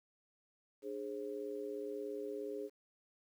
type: tone with amplitude modulation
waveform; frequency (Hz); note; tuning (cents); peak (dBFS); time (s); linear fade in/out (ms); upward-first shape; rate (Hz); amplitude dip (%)
sine; 415.3; G#4; 0; -35; 0.82-2.7; 50; sine; 117; 100
effects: 11-bit